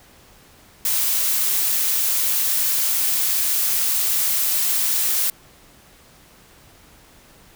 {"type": "noise", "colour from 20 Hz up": "blue", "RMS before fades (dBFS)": -20, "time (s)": [0.85, 5.3], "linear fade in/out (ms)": 2, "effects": ["pink hiss -50 dBFS RMS until 7.55 s"]}